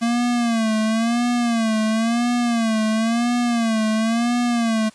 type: tone with vibrato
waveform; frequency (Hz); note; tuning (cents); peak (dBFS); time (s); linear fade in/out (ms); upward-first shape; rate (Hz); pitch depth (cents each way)
square; 229.6; A#3; -26; -18; 0.01-4.9; 20; sine; 0.97; 95
effects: white hiss -50 dBFS RMS until 4.94 s + resampled to 22050 Hz